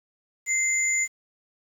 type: tone pair together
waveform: sine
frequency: 2079 / 6993 Hz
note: C7 / A8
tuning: -12 / -12 cents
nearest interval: octave + major sixth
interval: 2100 cents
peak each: -24 dBFS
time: 0.46-1.08 s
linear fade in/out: 50 ms
effects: 8-bit